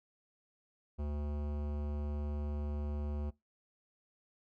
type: tone with hard clipping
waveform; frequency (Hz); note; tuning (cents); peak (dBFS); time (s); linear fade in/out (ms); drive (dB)
sine; 73.42; D2; 0; -37; 0.98-3.31; 20; 18
effects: noise-tail reverb RT60 0.2 s tail -22 dB re dry